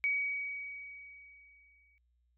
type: tone with exponential decay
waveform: sine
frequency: 2263 Hz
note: C#7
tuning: 35 cents sharp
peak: -27 dBFS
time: 0.04-1.98 s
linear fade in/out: 0 ms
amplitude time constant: 420 ms
effects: added 60 Hz sine -70 dBFS peak until 2.37 s